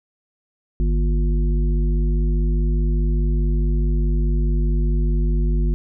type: harmonic tone with a mistuned harmonic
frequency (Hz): 50.1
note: G1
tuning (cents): +38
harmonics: 1 / 3 / 5 / 7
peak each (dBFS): -16 / -26 / -30 / -33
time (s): 0.8-5.74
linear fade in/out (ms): 0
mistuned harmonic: 5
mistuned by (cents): -110
effects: none